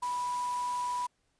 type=tone in noise; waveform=sine; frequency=984 Hz; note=B5; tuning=7 cents flat; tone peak=-30 dBFS; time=0.02-1.07 s; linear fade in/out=10 ms; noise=white; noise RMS=-45 dBFS; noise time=0.02-1.07 s; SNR=+12 dB; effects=pink hiss -75 dBFS RMS until 1.39 s + resampled to 22050 Hz